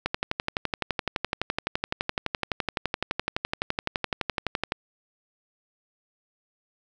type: click train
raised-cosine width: 0.3 ms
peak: -9 dBFS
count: 56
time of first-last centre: 0.06-4.721 s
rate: 11.8 Hz
effects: none